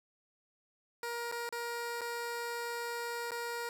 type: tone with dropouts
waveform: 15% pulse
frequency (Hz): 472.3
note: A#4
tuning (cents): +23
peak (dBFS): -30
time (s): 1.03-3.69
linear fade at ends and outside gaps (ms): 1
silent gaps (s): 1.315-1.323 / 1.491-1.525 / 2.009-2.015 / 3.308-3.317
effects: none